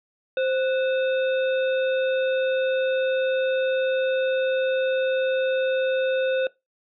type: harmonic tone with a mistuned harmonic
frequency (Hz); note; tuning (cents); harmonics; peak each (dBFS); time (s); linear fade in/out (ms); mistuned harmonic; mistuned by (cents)
523.3; C5; 0; 1 / 3 / 5 / 7; -21 / -31 / -35 / -38; 0.37-6.47; 2; 3; -100
effects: noise-tail reverb RT60 0.2 s tail -20 dB re dry